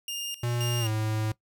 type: tone with tremolo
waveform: sawtooth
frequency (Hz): 2816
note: F7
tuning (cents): +14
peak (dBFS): -28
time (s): 0.08-0.9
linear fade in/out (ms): 2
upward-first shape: square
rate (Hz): 1.9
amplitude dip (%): 80
type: tone with pitch glide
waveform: square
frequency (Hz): 120 to 108.78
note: B2 to A2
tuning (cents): -49 to -19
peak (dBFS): -27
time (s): 0.43-1.32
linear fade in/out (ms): 5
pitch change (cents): -170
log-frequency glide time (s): 0.8-0.88
effects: noise-tail reverb RT60 0.1 s tail -19 dB re dry